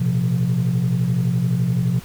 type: chord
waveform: sine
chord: Bb suspended second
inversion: none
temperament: equal with one note detuned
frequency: 116.54 / 128.27 / 174.61 Hz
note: Bb2 / C3 / F3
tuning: 0 / -34 / 0 cents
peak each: -23 / -18 / -19 dBFS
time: 0-2 s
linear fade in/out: 10 ms
effects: tanh soft clip ceiling -12 dBFS + pink hiss -42 dBFS RMS until 2.04 s